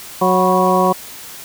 harmonic tone with a mistuned harmonic, 184.3 Hz, F#3, 7 cents flat, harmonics 1 / 2 / 3 / 4 / 5 / 6, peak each -18 / -18 / -18 / -18 / -18 / -18 dBFS, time 0.21-0.93 s, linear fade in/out 10 ms, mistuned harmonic 5, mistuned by +93 cents, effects white hiss -34 dBFS RMS until 1.44 s

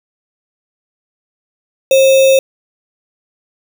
sine tone with sample-and-hold, 535 Hz, C5, 38 cents sharp, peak -5 dBFS, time 1.91-2.39 s, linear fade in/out 2 ms, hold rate 3150 Hz, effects none

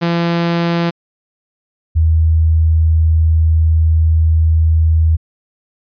sawtooth / sine tone pair in turn, 170 / 80.23 Hz, F3 / E2, -46 / -46 cents, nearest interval octave + minor second, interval 1300 cents, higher first, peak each -9 / -8 dBFS, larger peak second, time 0.01-0.91 / 1.95-5.17 s, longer second, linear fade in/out 20 ms, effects resampled to 11025 Hz

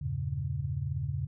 sine chord, E diminished seventh, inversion none, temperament equal, 82.41 / 98 / 116.54 / 138.59 Hz, E2 / G2 / Bb2 / Db3, 0 / 0 / 0 / 0 cents, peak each -37 / -37 / -38 / -33 dBFS, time 0.01-1.27 s, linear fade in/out 10 ms, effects none

